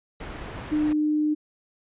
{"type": "low-pass noise", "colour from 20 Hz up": "pink", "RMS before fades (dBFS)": -37, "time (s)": [0.2, 0.93], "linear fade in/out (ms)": 5, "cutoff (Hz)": 2400, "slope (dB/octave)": 12}
{"type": "tone", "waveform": "sine", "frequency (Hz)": 302.7, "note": "D#4", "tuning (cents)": -48, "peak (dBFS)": -20, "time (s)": [0.71, 1.35], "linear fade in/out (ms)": 20}
{"effects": ["resampled to 8000 Hz"]}